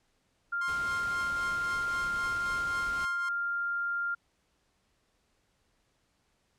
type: tone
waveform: sine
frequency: 1396.9 Hz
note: F6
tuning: in tune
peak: -29 dBFS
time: 0.52-4.15 s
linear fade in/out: 10 ms
type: tone with tremolo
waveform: sawtooth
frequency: 1060 Hz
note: C6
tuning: 22 cents sharp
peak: -33 dBFS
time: 0.61-3.29 s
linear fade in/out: 5 ms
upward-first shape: triangle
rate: 3.8 Hz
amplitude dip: 80%
type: noise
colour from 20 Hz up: pink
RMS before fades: -45 dBFS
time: 0.68-3.05 s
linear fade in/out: 0 ms
effects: pink hiss -73 dBFS RMS until 6.58 s + low-pass 9000 Hz 12 dB/octave